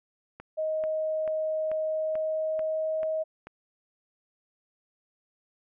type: click train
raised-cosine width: 0.5 ms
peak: -27 dBFS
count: 8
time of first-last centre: 0.4-3.47 s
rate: 2.28 Hz
type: tone with pitch glide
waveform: sine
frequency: 627 to 632.1 Hz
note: D#5 to D#5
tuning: +13 to +27 cents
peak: -26 dBFS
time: 0.57-3.24 s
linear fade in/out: 20 ms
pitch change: +14 cents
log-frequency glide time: 1.82-3.1 s
effects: none